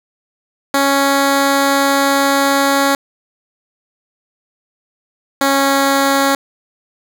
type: tone pair in turn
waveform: 10% pulse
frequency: 277.2 / 275.3 Hz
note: C#4 / C#4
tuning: 0 / -12 cents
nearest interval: unison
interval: 12 cents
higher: first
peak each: -3 dBFS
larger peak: neither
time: 0.74-2.95 / 5.41-6.35 s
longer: first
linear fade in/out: 2 ms
effects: none